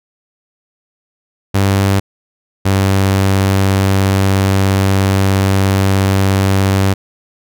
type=tone pair in turn; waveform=sawtooth; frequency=98 / 96.93 Hz; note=G2 / G2; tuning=0 / -19 cents; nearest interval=unison; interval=19 cents; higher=first; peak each=-6 dBFS; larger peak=neither; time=1.54-2 / 2.65-6.94 s; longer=second; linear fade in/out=10 ms; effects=none

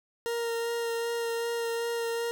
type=tone with vibrato; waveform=40% pulse; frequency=465.4 Hz; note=A#4; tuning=3 cents flat; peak=-28 dBFS; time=0.26-2.31 s; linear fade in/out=0 ms; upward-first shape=sine; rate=2.6 Hz; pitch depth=13 cents each way; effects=none

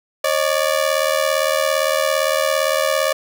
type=ring-modulated tone; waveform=sawtooth; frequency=580 Hz; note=D5; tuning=22 cents flat; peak=-9 dBFS; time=0.24-3.13 s; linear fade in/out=5 ms; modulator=38.8 Hz; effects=none

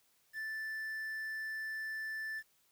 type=tone with quantisation; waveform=triangle; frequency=1760 Hz; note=A6; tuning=in tune; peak=-36 dBFS; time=0.33-2.43 s; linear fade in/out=50 ms; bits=10; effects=white hiss -72 dBFS RMS until 2.71 s

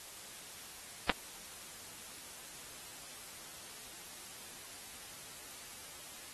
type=clicks; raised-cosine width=0.3 ms; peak=-11 dBFS; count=2; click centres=1.095 / 1.099 s; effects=white hiss -50 dBFS RMS until 6.33 s + AAC 32 kbps

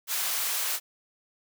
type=high-pass noise; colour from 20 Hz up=white; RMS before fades=-29 dBFS; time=0.07-0.8 s; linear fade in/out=50 ms; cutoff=740 Hz; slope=12 dB/octave; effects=none

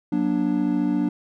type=chord; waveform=triangle; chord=Gb augmented; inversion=none; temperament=equal with one note detuned; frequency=185 / 239.2 / 293.7 Hz; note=Gb3 / Bb3 / D4; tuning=0 / +45 / 0 cents; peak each=-24 / -23 / -20 dBFS; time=0.12-1.09 s; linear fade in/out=5 ms; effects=none

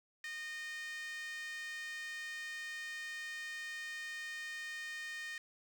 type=tone with high-pass filter; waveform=5% pulse; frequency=614 Hz; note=D#5; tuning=23 cents flat; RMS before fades=-44 dBFS; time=0.24-5.38 s; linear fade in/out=2 ms; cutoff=1900 Hz; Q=7.8; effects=none

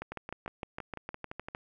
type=two click trains; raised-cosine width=0.5 ms; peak=-24 / -22 dBFS; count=9 / 11; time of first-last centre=0.12-1.485 / 0.02-1.549 s; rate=5.86 / 6.54 Hz; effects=none

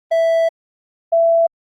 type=tone pair in turn; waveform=triangle / sine; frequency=659.3 / 666.6 Hz; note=E5 / E5; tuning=0 / +19 cents; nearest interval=unison; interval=19 cents; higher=second; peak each=-10 dBFS; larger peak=neither; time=0.11-0.49 / 1.12-1.47 s; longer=first; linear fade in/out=10 ms; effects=Opus 24 kbps

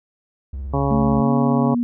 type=tone with vibrato; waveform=triangle; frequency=67.4 Hz; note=C#2; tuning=48 cents flat; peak=-24 dBFS; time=0.53-1.21 s; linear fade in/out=5 ms; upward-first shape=sine; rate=18 Hz; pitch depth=160 cents each way
type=harmonic tone; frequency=139 Hz; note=C#3; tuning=5 cents sharp; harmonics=1 / 2 / 3 / 4 / 5 / 6 / 7 / 8; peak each=-21 / -24 / -26 / -27 / -28 / -29 / -29 / -30 dBFS; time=0.73-1.75 s; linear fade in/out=10 ms
type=tone with pitch glide; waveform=sine; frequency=220 to 239.9 Hz; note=A3 to A#3; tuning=0 to +50 cents; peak=-17 dBFS; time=0.91-1.83 s; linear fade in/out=0 ms; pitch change=+150 cents; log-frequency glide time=1.18-1.32 s
effects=none

